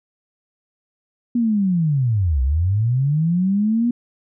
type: linear two-way sweep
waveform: sine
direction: down then up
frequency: 243.6 to 61.74 to 243.6 Hz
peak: -15 dBFS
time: 1.35-3.91 s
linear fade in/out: 5 ms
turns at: 2.42 s
effects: none